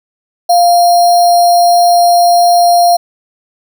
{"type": "tone with sample-and-hold", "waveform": "sine", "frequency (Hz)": 698.5, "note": "F5", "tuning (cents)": 0, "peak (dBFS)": -4, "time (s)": [0.49, 2.97], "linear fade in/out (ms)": 10, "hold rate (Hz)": 4900, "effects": []}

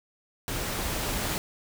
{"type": "noise with level ramp", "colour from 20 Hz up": "pink", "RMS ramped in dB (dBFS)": [-32, -29], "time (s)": [0.48, 1.38], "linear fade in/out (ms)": 0, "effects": []}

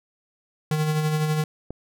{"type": "tone with tremolo", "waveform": "square", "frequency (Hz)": 154, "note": "D#3", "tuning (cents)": -17, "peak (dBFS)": -20, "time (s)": [0.71, 1.44], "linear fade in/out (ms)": 2, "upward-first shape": "sine", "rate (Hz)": 12, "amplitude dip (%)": 40}
{"type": "click", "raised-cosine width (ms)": 2, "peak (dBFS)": -20, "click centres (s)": 1.706}
{"effects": []}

